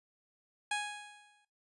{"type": "tone with exponential decay", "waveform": "15% pulse", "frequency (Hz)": 830, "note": "G#5", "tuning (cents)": -1, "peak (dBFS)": -24, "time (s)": [0.71, 1.45], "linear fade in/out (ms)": 5, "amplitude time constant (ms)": 160, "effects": ["noise-tail reverb RT60 0.2 s tail -17 dB re dry", "resampled to 24000 Hz"]}